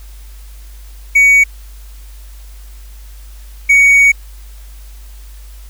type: tone pair in turn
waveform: triangle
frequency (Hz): 2250 / 2241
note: C#7 / C#7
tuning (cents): +25 / +18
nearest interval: unison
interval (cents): 7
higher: first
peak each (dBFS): -3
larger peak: neither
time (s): 1.15-1.44 / 3.69-4.12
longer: second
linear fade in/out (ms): 10
effects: added 50 Hz sine -31 dBFS peak until 5.69 s + white hiss -45 dBFS RMS until 5.69 s